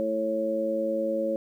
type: harmonic tone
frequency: 110 Hz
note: A2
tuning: in tune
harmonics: 2 / 3 / 4 / 5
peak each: -33 / -32 / -38 / -26 dBFS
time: 0-1.36 s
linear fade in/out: 0 ms
effects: 10-bit